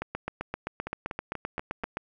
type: two click trains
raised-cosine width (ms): 0.5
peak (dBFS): -16 / -19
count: 16 / 5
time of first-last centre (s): 0.02-1.971 / 0.87-1.836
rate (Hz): 7.69 / 4.14
effects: none